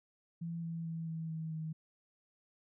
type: tone with pitch steps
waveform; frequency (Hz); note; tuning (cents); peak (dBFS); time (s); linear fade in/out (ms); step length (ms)
sine; 167.7 / 165.77 / 163.87 / 161.99 / 160.13 / 158.29; E3 / E3 / E3 / E3 / E3 / D#3; +30 / +10 / -10 / -30 / -50 / +30; -37; 0.41-1.73; 10; 220
effects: none